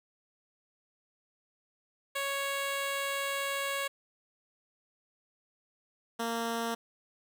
10% pulse tone pair in turn, 554.4 / 230.7 Hz, C#5 / A#3, 0 / -18 cents, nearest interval octave + minor third, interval 1518 cents, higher first, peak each -23 dBFS, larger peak neither, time 2.15-3.88 / 6.19-6.75 s, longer first, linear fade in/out 10 ms, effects none

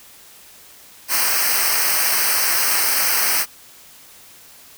white noise with comb filter, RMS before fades -18 dBFS, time 1.08-3.46 s, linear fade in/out 50 ms, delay 0.28 ms, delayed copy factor -0.9, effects white hiss -45 dBFS RMS until 4.77 s

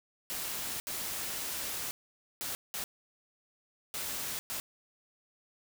white noise bursts at uneven times, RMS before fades -37 dBFS, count 6, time 0.3-0.8 / 0.87-1.91 / 2.41-2.55 / 2.74-2.84 / 3.94-4.39 / 4.5-4.6 s, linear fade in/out 0 ms, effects none

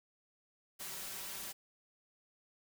white noise with comb filter, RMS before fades -44 dBFS, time 0.79-1.53 s, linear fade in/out 20 ms, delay 5.2 ms, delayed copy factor +0.65, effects none

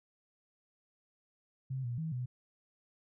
sine tone with pitch steps, 131.9 / 120.3 / 160.4 / 124.9 Hz, C3 / B2 / E3 / B2, +14 / -45 / -47 / +20 cents, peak -34 dBFS, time 1.7-2.26 s, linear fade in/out 10 ms, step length 140 ms, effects none

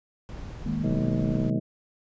brown noise, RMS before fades -37 dBFS, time 0.29-1.5 s, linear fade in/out 0 ms
sine chord, D# suspended fourth, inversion none, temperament just, 155.56 / 207.4 / 233.3 Hz, D#3 / G#3 / A#3, 0 / -2 / +2 cents, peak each -30 dBFS, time 0.66-1.59 s, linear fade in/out 5 ms
harmonic tone, 63 Hz, B1, 35 cents sharp, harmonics 2 / 3 / 4 / 5 / 6 / 7 / 8 / 9 / 10, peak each -29 / -33 / -38 / -32 / -42 / -40 / -43 / -45 / -37 dBFS, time 0.83-1.6 s, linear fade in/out 20 ms
effects resampled to 16000 Hz

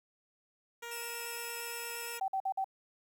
10% pulse tone, 470.2 Hz, A#4, 15 cents sharp, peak -33 dBFS, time 0.82-2.2 s, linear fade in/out 10 ms
5% pulse tone with vibrato, 2637 Hz, E7, in tune, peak -33 dBFS, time 0.91-2.18 s, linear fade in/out 5 ms, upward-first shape sine, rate 8.6 Hz, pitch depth 35 cents each way
sine tone bursts, 770 Hz, G5, 31 cents flat, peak -30 dBFS, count 4, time 2.21-2.644 s, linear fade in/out 5 ms, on 71 ms, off 50 ms
effects 11-bit

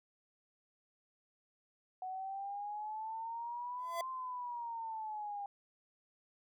sine exponential two-way sweep, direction up then down, 740 to 1046.5 to 801 Hz, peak -39 dBFS, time 2.02-5.46 s, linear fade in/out 2 ms, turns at 4.09 s
square tone with exponential growth, 675 Hz, E5, 41 cents sharp, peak -34 dBFS, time 3.78-4.01 s, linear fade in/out 2 ms, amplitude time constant 48 ms
effects none

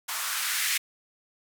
violet noise with band-pass filter sweep, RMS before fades -29 dBFS, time 0.08-0.78 s, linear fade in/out 10 ms, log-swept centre 1000 to 2100 Hz, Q 2.1, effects none

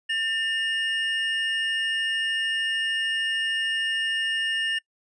triangle tone pair together, 1796.7 / 2850 Hz, A6 / F7, +36 / +34 cents, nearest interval minor sixth, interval 798 cents, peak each -25 dBFS, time 0.09-4.79 s, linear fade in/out 10 ms, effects noise-tail reverb RT60 0.1 s tail -24 dB re dry + resampled to 22050 Hz

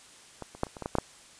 clicks, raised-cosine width 1 ms, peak -23 / -30 / -12 / -30 / -27 / -21 / -17 / -12 / -10 dBFS, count 9, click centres 0.423 / 0.55 / 0.634 / 0.668 / 0.768 / 0.823 / 0.859 / 0.953 / 0.985 s, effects white hiss -53 dBFS RMS until 1.39 s + resampled to 22050 Hz

